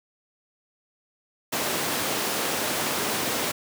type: high-pass noise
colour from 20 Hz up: pink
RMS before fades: -27 dBFS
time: 1.52-3.52 s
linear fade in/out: 10 ms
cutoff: 240 Hz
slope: 12 dB/octave
effects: none